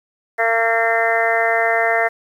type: harmonic tone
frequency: 228 Hz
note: A#3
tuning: 38 cents flat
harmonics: 2 / 3 / 4 / 5 / 6 / 7 / 8 / 9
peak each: -23 / -18 / -28 / -30 / -26 / -26 / -20 / -23 dBFS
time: 0.38-2.09 s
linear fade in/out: 20 ms
effects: 8-bit